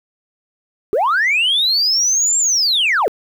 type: linear two-way sweep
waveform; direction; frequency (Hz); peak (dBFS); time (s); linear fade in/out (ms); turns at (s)
sine; up then down; 364.5 to 7480 to 364.5; -11; 0.93-3.08; 0; 2.38
effects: tanh soft clip ceiling -10 dBFS + 8-bit